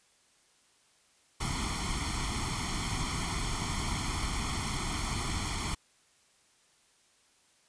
pink noise with comb filter, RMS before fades -33 dBFS, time 1.4-5.75 s, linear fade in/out 10 ms, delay 0.92 ms, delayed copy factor +0.85, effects white hiss -66 dBFS RMS until 7.68 s + resampled to 22050 Hz

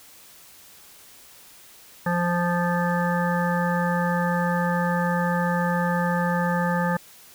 harmonic tone, 174.61 Hz, F3, in tune, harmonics 1 / 3 / 5 / 7 / 9 / 10, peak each -23 / -28 / -28 / -31 / -34 / -31 dBFS, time 2.06-6.97 s, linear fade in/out 5 ms, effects white hiss -49 dBFS RMS until 7.34 s

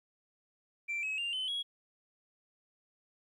sine tone with pitch steps, 2349 / 2562 / 2793 / 3046 / 3322 Hz, D7 / E7 / F7 / F#7 / G#7, 0 / -50 / -1 / +50 / 0 cents, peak -31 dBFS, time 0.88-1.63 s, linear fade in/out 20 ms, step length 150 ms, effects tanh soft clip ceiling -31 dBFS + 12-bit

